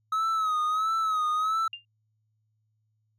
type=tone with vibrato; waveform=triangle; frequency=1278 Hz; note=D#6; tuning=46 cents sharp; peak=-22 dBFS; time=0.12-1.68 s; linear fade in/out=5 ms; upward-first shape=sine; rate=1.5 Hz; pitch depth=66 cents each way
type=tone with exponential decay; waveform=sine; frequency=2800 Hz; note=F7; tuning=4 cents sharp; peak=-31 dBFS; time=1.73-1.85 s; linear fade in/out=2 ms; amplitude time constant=26 ms
effects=added 108 Hz sine -70 dBFS peak until 3.18 s